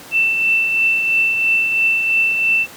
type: tone with tremolo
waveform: sine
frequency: 2671 Hz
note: E7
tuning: 22 cents sharp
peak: -11 dBFS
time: 0.11-2.67 s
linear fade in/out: 50 ms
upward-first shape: triangle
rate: 3 Hz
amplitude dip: 45%
effects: pink hiss -37 dBFS RMS until 2.76 s + high-pass 150 Hz 12 dB/octave